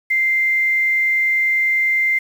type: tone with quantisation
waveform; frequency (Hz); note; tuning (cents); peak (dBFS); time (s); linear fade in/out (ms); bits
sine; 2090; C7; -2; -14; 0.1-2.19; 10; 7
effects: none